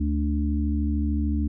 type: harmonic tone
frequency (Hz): 73.4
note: D2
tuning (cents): 0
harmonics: 1 / 3 / 4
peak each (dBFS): -23 / -28 / -29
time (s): 0-1.48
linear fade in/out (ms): 10
effects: none